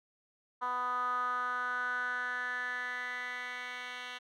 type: tone with band-pass filter sweep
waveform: 10% pulse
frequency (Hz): 248.3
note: B3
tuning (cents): +9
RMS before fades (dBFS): -36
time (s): 0.61-4.19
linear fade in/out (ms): 20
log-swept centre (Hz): 1100 to 2500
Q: 6.2
effects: none